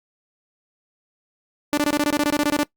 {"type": "tone bursts", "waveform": "sawtooth", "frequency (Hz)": 293.7, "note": "D4", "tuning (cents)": 0, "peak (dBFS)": -13, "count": 14, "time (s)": [1.73, 2.632], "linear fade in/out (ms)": 0, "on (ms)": 44, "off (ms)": 22, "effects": ["noise-tail reverb RT60 0.1 s tail -20 dB re dry", "Opus 48 kbps"]}